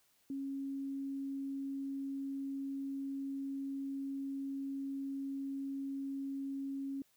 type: tone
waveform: sine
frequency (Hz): 273.9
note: C#4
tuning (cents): -21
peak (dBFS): -37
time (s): 0.3-7.02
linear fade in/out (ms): 2
effects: white hiss -72 dBFS RMS until 7.16 s